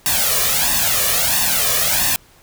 white noise with flanger, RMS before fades -17 dBFS, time 0.06-2.16 s, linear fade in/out 0 ms, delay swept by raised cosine 1.1 to 1.73 ms, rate 1.5 Hz, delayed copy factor +0.8, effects pink hiss -50 dBFS RMS until 2.42 s

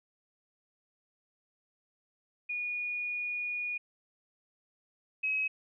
sine tone pair in turn, 2450 / 2550 Hz, D#7 / D#7, -27 / +42 cents, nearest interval minor second, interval 69 cents, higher second, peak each -32 / -28 dBFS, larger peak second, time 2.49-3.78 / 5.23-5.48 s, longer first, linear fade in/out 10 ms, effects none

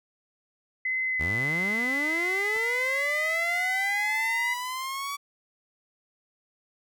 sine tone with vibrato, 2031 Hz, B6, 48 cents sharp, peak -25 dBFS, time 0.85-4.54 s, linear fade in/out 5 ms, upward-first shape sine, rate 1.6 Hz, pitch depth 15 cents each way
sawtooth linear sweep, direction up, 69 to 1145 Hz, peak -27 dBFS, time 1.19-5.17 s, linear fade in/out 20 ms
clicks, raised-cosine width 0.5 ms, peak -29 / -28 dBFS, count 2, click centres 2.558 / 2.567 s
effects none

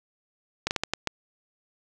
slowing click train, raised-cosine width 0.2 ms, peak -8 dBFS, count 6, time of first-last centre 0.67-1.073 s, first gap 39 ms, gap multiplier 1.37, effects none

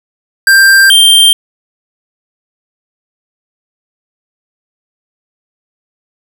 square tone pair in turn, 1582 / 3164 Hz, G6 / G7, +15 / +15 cents, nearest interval octave, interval 1200 cents, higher second, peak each -3 dBFS, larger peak neither, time 0.47-0.9 / 0.9-1.33 s, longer neither, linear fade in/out 2 ms, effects none

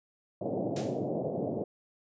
white band-pass noise, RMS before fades -33 dBFS, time 0.41-1.64 s, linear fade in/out 2 ms, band 110 to 670 Hz, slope 48 dB/octave
white noise with exponential decay, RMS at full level -37 dBFS, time 0.76-1.09 s, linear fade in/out 5 ms, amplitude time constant 70 ms
effects resampled to 16000 Hz

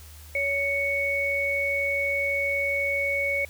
sine tone pair together, 562.3 / 2222 Hz, C#5 / C#7, +25 / +4 cents, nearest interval 2 octaves, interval 2379 cents, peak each -29 / -24 dBFS, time 0.35-3.45 s, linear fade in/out 2 ms, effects added 76 Hz sine -44 dBFS peak until 3.49 s + white hiss -50 dBFS RMS until 3.49 s

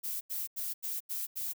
violet noise bursts, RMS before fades -36 dBFS, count 6, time 0.03-1.535 s, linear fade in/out 20 ms, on 180 ms, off 85 ms, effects none

